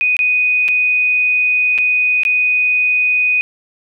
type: tone with dropouts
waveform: sine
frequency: 2489 Hz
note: D#7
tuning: in tune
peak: -11 dBFS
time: 0.01-3.41 s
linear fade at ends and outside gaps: 0 ms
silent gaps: 0.167-0.191 / 0.681-0.686 / 1.779-1.785 / 2.234-2.251 s
effects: none